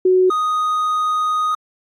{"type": "tone pair in turn", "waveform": ["sine", "triangle"], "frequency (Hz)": [370, 1244.5], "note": ["F#4", "D#6"], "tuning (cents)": [0, 0], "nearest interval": "octave + major sixth", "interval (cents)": 2100, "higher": "second", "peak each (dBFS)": [-10, -14], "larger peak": "first", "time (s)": [[0.05, 0.3], [0.3, 1.55]], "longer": "second", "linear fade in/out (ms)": 5, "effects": ["AAC 48 kbps"]}